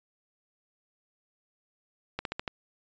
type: slowing click train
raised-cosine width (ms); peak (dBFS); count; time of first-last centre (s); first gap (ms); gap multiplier
0.3; -16; 5; 2.19-2.478; 62; 1.1
effects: resampled to 16000 Hz

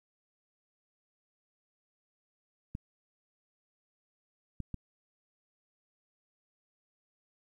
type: clicks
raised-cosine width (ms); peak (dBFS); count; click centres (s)
5; -25; 3; 2.751 / 4.603 / 4.743
effects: 11-bit

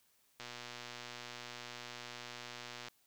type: click train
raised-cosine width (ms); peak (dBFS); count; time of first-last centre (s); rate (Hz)
0.2; -28; 299; 0.4-2.883; 120
effects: white hiss -72 dBFS RMS until 3.06 s

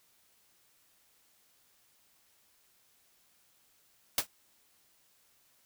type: noise with exponential decay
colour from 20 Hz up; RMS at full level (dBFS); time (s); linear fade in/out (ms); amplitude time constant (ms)
white; -23; 4.18-4.27; 2; 19
effects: white hiss -68 dBFS RMS until 5.65 s

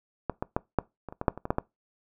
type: clicks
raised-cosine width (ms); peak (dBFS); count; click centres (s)
1; -13 / -15 / -11 / -8 / -23 / -27 / -17 / -6 / -24 / -19 / -10 / -11; 12; 0.297 / 0.425 / 0.565 / 0.787 / 1.087 / 1.125 / 1.214 / 1.282 / 1.376 / 1.454 / 1.505 / 1.584
effects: noise-tail reverb RT60 0.2 s tail -22 dB re dry

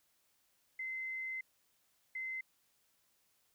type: tone bursts at uneven times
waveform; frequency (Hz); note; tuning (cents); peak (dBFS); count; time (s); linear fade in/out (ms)
sine; 2062; C7; -26; -38; 2; 0.79-1.41 / 2.15-2.41; 5
effects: white hiss -75 dBFS RMS until 3.54 s

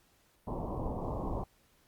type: low-pass noise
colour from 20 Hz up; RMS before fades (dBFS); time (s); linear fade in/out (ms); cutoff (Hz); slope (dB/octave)
pink; -36; 0.47-1.44; 5; 1100; 96
effects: pink hiss -68 dBFS RMS until 1.87 s + Opus 48 kbps

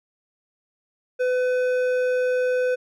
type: tone with hard clipping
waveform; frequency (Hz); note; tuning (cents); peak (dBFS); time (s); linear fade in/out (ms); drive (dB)
triangle; 503; B4; +32; -21; 1.19-2.76; 20; 12
effects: none

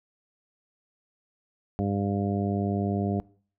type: harmonic tone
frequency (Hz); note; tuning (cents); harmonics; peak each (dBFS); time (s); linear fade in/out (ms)
100; G2; +35; 1 / 2 / 3 / 4 / 5 / 6 / 7; -29 / -28 / -33 / -34 / -41 / -39 / -35; 1.79-3.2; 0
effects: noise-tail reverb RT60 0.5 s tail -23 dB re dry

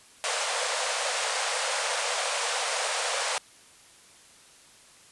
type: band-pass noise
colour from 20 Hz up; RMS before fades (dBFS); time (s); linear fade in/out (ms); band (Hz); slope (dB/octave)
pink; -29; 0.24-3.38; 0; 470 to 9900; 96
effects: white hiss -54 dBFS RMS until 5.11 s + resampled to 24000 Hz

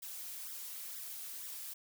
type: noise with flanger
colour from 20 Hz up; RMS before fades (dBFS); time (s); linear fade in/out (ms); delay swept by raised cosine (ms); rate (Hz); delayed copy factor
blue; -45; 0.02-1.74; 10; 0.55 to 5.75; 2.1; +0.9
effects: none

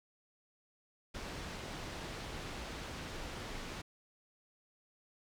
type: low-pass noise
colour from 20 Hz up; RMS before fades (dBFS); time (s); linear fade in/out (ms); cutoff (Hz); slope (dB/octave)
pink; -44; 1.14-3.82; 10; 5400; 12
effects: none

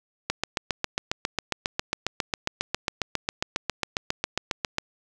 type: click train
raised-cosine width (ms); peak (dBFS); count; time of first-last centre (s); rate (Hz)
0.2; -7; 34; 0.3-4.784; 7.36
effects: none

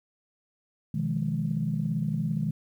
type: chord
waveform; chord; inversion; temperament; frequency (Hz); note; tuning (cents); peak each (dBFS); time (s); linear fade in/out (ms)
sine; F half-diminished seventh; second; just; 125.72 / 157.15 / 174.61 / 209.5; Cb3 / Eb3 / F3 / Ab3; +31 / +18 / 0 / +15; -33 / -28 / -34 / -31; 0.94-2.51; 5
effects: tanh soft clip ceiling -15 dBFS + 10-bit

